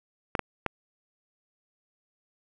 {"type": "clicks", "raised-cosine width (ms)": 0.5, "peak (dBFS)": -11, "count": 3, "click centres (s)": [0.352, 0.393, 0.663], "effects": []}